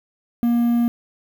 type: tone with quantisation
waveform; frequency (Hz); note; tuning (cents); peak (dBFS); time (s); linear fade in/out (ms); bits
triangle; 236.8; A#3; +27; -13; 0.43-0.88; 0; 7
effects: none